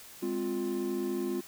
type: tone cluster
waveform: triangle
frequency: 205.9 / 260.6 / 350.9 Hz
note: G#3 / C4 / F4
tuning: -15 / -7 / +8 cents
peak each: -35 / -34 / -30 dBFS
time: 0.22-1.41 s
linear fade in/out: 10 ms
effects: white hiss -50 dBFS RMS until 1.47 s